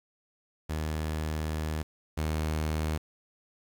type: tone pair in turn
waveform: sawtooth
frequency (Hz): 77.78 / 77.78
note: D#2 / D#2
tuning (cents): 0 / 0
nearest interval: unison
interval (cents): 0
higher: neither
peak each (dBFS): -26 / -24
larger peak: second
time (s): 0.69-1.83 / 2.17-2.98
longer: first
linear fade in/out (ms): 10
effects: 9-bit